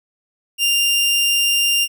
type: tone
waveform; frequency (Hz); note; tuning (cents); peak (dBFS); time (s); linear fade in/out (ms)
sawtooth; 2794; F7; 0; -11; 0.58-1.88; 50
effects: none